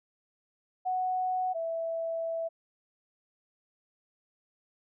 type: tone pair in turn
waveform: sine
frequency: 740 / 659.3 Hz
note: F#5 / E5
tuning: 0 / 0 cents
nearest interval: major second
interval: 200 cents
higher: first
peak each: -27 / -30 dBFS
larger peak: first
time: 0.85-1.54 / 1.54-2.49 s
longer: second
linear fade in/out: 20 ms
effects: none